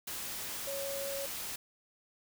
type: tone in noise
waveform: sine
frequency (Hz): 554.4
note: C#5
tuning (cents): 0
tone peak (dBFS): -37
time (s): 0.67-1.26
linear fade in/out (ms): 5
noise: white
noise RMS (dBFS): -40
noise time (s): 0.07-1.56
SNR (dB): 0
effects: none